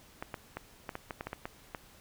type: clicks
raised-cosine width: 0.5 ms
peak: -22 dBFS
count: 11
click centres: 0.225 / 0.342 / 0.57 / 0.892 / 0.954 / 1.108 / 1.209 / 1.27 / 1.331 / 1.455 / 1.748 s
effects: pink hiss -58 dBFS RMS until 2 s